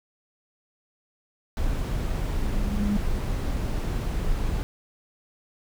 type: noise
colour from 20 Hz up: brown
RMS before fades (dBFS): -26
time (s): 1.57-4.63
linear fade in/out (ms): 0
type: tone with exponential growth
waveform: sine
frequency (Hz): 204.8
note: G#3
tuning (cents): -24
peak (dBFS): -20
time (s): 1.95-2.97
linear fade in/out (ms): 5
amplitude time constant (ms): 220
effects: none